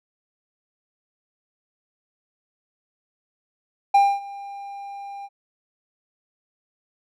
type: tone with ADSR envelope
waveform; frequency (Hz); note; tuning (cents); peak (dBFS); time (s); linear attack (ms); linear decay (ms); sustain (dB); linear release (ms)
triangle; 799; G5; +33; -9; 3.94-5.29; 8; 250; -22; 43
effects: none